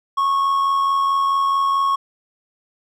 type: tone with amplitude modulation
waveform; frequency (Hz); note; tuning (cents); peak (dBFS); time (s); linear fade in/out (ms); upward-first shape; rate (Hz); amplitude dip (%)
triangle; 1100; C#6; -14; -12; 0.17-1.96; 10; sine; 84.6; 35
effects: none